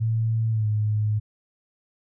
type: tone with pitch glide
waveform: sine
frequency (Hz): 112.4 to 106.4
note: A2 to G#2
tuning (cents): +37 to +42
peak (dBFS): -20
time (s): 0-1.2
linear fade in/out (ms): 20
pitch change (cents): -95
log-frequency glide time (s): 0.5-0.67
effects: none